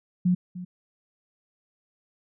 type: tone with echo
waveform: sine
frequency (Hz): 180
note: F#3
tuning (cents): -47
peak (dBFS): -18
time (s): 0.25-0.35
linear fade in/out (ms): 10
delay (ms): 300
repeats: 1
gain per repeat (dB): -15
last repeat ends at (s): 0.65
effects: none